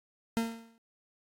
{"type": "tone with exponential decay", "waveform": "40% pulse", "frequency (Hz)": 228.3, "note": "A#3", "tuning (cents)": -36, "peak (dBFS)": -24, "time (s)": [0.37, 0.78], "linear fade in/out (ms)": 0, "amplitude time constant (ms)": 87, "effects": ["AAC 64 kbps"]}